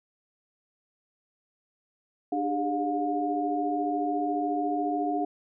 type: tone cluster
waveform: sine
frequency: 297.8 / 395.9 / 410 / 714 Hz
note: D4 / G4 / G#4 / F5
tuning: +24 / +17 / -22 / +38 cents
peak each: -29 / -37 / -37 / -28 dBFS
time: 2.32-5.25 s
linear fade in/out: 5 ms
effects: none